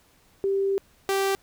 sine / sawtooth tone pair in turn, 392 / 390.5 Hz, G4 / G4, 0 / -7 cents, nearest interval unison, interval 7 cents, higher first, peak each -21 / -18 dBFS, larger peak second, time 0.44-0.78 / 1.09-1.35 s, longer first, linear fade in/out 0 ms, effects pink hiss -60 dBFS RMS until 1.42 s

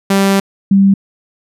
sawtooth / sine tone pair in turn, 196 / 196 Hz, G3 / G3, 0 / 0 cents, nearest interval unison, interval 0 cents, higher neither, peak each -5 / -5 dBFS, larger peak neither, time 0.1-0.4 / 0.71-0.94 s, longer first, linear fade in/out 5 ms, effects resampled to 32000 Hz

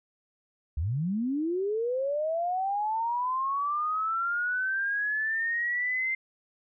sine linear sweep, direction up, 65.41 to 2093 Hz, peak -26 dBFS, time 0.77-6.15 s, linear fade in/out 5 ms, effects none

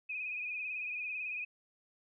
sine tone with vibrato, 2489 Hz, D#7, in tune, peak -36 dBFS, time 0.09-1.45 s, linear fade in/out 10 ms, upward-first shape sine, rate 18 Hz, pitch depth 54 cents each way, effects none

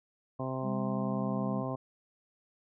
harmonic tone, 130.81 Hz, C3, in tune, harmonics 1 / 2 / 3 / 4 / 5 / 6 / 7 / 8, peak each -37 / -38 / -43 / -41 / -40 / -45 / -47 / -42 dBFS, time 0.39-1.76 s, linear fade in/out 10 ms
sine tone, 202.3 Hz, G#3, 45 cents flat, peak -32 dBFS, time 0.62-1.64 s, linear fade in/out 50 ms
effects none

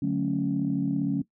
sine chord, D major seventh, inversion none, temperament equal, 146.83 / 185 / 220 / 277.2 Hz, D3 / F#3 / A3 / C#4, 0 / 0 / 0 / 0 cents, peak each -30 / -29 / -31 / -26 dBFS, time 0.02-1.22 s, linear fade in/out 5 ms, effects noise-tail reverb RT60 0.1 s tail -19 dB re dry + tanh soft clip ceiling -15 dBFS

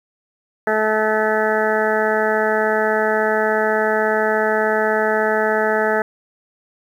harmonic tone, 216.5 Hz, A3, 28 cents flat, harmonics 1 / 2 / 3 / 4 / 6 / 7 / 8 / 9, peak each -27 / -20 / -21 / -23 / -27 / -25 / -24 / -30 dBFS, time 0.67-6.02 s, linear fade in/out 2 ms, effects 8-bit

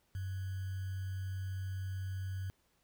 sine tone with sample-and-hold, 94.8 Hz, F#2, 43 cents sharp, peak -36 dBFS, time 0.15-2.5 s, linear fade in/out 0 ms, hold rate 1575 Hz, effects pink hiss -74 dBFS RMS until 2.83 s

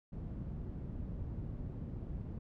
white low-pass noise, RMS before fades -42 dBFS, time 0.12-2.39 s, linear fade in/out 10 ms, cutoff 140 Hz, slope 12 dB/octave, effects none

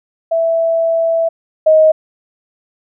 sine tone pair in turn, 660 / 627.9 Hz, E5 / D#5, +2 / +16 cents, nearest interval minor second, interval 86 cents, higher first, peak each -11 / -5 dBFS, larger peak second, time 0.31-1.29 / 1.66-1.92 s, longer first, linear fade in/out 10 ms, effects none

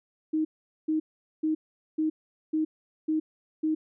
sine tone bursts, 312.7 Hz, D#4, 9 cents sharp, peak -23 dBFS, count 7, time 0.33-3.75 s, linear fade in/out 10 ms, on 120 ms, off 430 ms, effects none

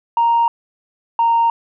sine tone pair in turn, 932.3 / 925.9 Hz, A#5 / A#5, 0 / -12 cents, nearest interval unison, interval 12 cents, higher first, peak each -10 dBFS, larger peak neither, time 0.17-0.48 / 1.19-1.5 s, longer neither, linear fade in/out 2 ms, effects tanh soft clip ceiling -8 dBFS

